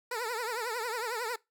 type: tone with vibrato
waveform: 15% pulse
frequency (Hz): 465.2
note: A#4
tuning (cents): -4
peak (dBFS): -26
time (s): 0.11-1.36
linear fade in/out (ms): 5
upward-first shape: triangle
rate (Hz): 11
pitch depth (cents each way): 160
effects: noise-tail reverb RT60 0.2 s tail -22 dB re dry